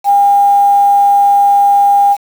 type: tone with quantisation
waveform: sine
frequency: 806 Hz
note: G5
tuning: 48 cents sharp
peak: -5 dBFS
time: 0.04-2.17 s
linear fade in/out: 50 ms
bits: 5
effects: none